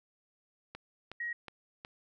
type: click train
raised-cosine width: 0.3 ms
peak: -27 dBFS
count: 4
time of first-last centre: 0.75-1.849 s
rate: 2.73 Hz
type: tone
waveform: sine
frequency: 1894 Hz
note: A#6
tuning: 27 cents sharp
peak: -34 dBFS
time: 1.2-1.33 s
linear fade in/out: 5 ms
effects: none